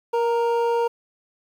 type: tone pair together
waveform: triangle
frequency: 470.3 / 928 Hz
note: A#4 / A#5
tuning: +15 / -8 cents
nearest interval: octave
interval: 1177 cents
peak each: -18 / -22 dBFS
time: 0.13-0.88 s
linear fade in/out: 10 ms
effects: 9-bit